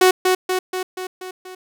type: tone with echo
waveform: sawtooth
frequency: 370 Hz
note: F#4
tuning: in tune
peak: -6 dBFS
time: 0.01-0.11 s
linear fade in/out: 5 ms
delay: 240 ms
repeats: 6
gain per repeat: -4 dB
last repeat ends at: 1.55 s
effects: none